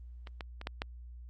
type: clicks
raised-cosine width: 0.3 ms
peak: -30 / -24 / -27 / -19 / -18 dBFS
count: 5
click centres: 0.272 / 0.408 / 0.614 / 0.671 / 0.819 s
effects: added 60 Hz sine -45 dBFS peak until 1.29 s + Opus 32 kbps